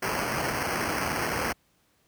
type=noise with sample-and-hold; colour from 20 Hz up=blue; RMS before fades=-29 dBFS; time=0.02-1.53 s; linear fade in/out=10 ms; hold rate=3675 Hz; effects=pink hiss -67 dBFS RMS until 2.07 s + high-pass 60 Hz 12 dB/octave